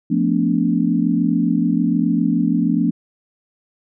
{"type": "chord", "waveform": "sine", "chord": "B half-diminished seventh", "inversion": "second", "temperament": "equal with one note detuned", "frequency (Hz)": [174.61, 220, 246.9, 288.1], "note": ["F3", "A3", "B3", "D4"], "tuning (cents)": [0, 0, 0, -33], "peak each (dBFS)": -20, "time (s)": [0.1, 2.91], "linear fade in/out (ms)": 10, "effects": []}